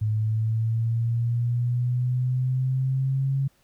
sine linear sweep, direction up, 107 to 137.1 Hz, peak -21 dBFS, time 0.01-3.48 s, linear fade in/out 10 ms, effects pink hiss -64 dBFS RMS until 3.63 s

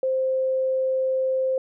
sine tone, 523.3 Hz, C5, in tune, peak -20 dBFS, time 0.03-1.58 s, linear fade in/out 2 ms, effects none

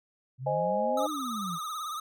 sine exponential two-way sweep, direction up then down, 123.47 to 311.1 to 158.4 Hz, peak -34 dBFS, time 0.38-1.59 s, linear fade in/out 50 ms, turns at 1.1 s
sine chord, Ab major, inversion first, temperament equal, 523.3 / 622.3 / 830.6 Hz, C5 / Eb5 / Ab5, 0 / 0 / 0 cents, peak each -30 dBFS, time 0.46-1.07 s, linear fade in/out 10 ms
square tone with vibrato, 1244.5 Hz, D#6, in tune, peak -34 dBFS, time 0.97-2 s, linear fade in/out 5 ms, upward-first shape triangle, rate 18 Hz, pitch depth 97 cents each way
effects none

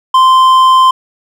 triangle tone with hard clipping, 1040 Hz, C6, 11 cents flat, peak -5 dBFS, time 0.14-0.91 s, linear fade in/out 5 ms, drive 9 dB, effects none

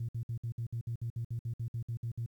sine tone bursts, 116.54 Hz, A#2, in tune, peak -32 dBFS, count 16, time 0-2.262 s, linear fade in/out 5 ms, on 87 ms, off 58 ms, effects tanh soft clip ceiling -29 dBFS + 11-bit

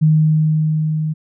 sine tone with level ramp, 155.56 Hz, D#3, in tune, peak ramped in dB -8 to -17 dBFS, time 0.01-1.14 s, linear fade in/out 20 ms, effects none

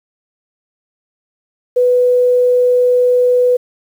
sine tone, 495.4 Hz, B4, 5 cents sharp, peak -8 dBFS, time 1.76-3.57 s, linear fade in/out 10 ms, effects 7-bit

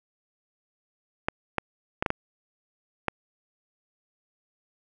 clicks, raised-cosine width 0.5 ms, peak -9 dBFS, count 6, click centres 1.285 / 1.583 / 2.025 / 2.062 / 2.104 / 3.083 s, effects none

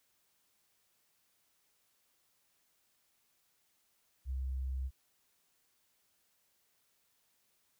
sine tone, 65.41 Hz, C2, in tune, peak -34 dBFS, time 4.25-4.91 s, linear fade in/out 50 ms, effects white hiss -75 dBFS RMS until 7.79 s

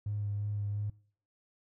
triangle tone with vibrato, 103 Hz, G#2, 14 cents flat, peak -28 dBFS, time 0.06-0.9 s, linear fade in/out 5 ms, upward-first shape sine, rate 2.9 Hz, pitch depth 18 cents each way, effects noise-tail reverb RT60 0.5 s tail -26 dB re dry + tanh soft clip ceiling -29 dBFS

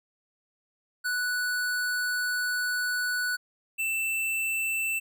square tone pair in turn, 1480 / 2665 Hz, F#6 / E7, 0 / +18 cents, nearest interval minor seventh, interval 1018 cents, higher second, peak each -27 dBFS, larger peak neither, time 1.04-3.37 / 3.78-5 s, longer first, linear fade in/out 20 ms, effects none

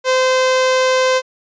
sawtooth tone, 516 Hz, C5, 24 cents flat, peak -8 dBFS, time 0.04-1.22 s, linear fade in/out 50 ms, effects resampled to 16000 Hz

